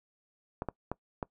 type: clicks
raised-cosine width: 1 ms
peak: -19 dBFS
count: 4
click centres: 0.621 / 0.687 / 0.916 / 1.228 s
effects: noise-tail reverb RT60 0.1 s tail -23 dB re dry